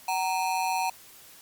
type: ring-modulated tone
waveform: square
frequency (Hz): 843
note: G#5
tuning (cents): +26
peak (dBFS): -23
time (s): 0.08-0.9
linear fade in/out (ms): 5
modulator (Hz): 87.5
effects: white hiss -51 dBFS RMS until 1.41 s + Opus 48 kbps